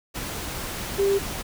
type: tone in noise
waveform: sine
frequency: 396 Hz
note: G4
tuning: 18 cents sharp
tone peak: -18 dBFS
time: 0.98-1.19 s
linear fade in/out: 20 ms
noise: pink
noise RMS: -32 dBFS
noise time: 0.14-1.43 s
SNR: +11 dB
effects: none